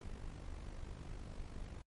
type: noise with amplitude modulation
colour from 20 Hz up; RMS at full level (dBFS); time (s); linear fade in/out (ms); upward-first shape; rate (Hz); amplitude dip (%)
brown; -44; 0.01-1.82; 5; sine; 49.1; 65
effects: noise-tail reverb RT60 0.1 s tail -23 dB re dry + MP3 48 kbps